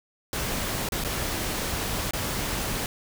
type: noise with dropouts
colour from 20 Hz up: pink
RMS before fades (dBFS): -29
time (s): 0.33-2.86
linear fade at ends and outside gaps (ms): 1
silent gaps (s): 0.888-0.921 / 1.039-1.047 / 2.109-2.134
effects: none